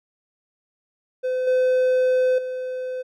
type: tone with level steps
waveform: triangle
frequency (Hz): 510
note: C5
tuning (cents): -44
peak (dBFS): -19 / -14 / -24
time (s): 1.23-3.03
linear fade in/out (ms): 20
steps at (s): 1.47 / 2.38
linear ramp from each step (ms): 5
effects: none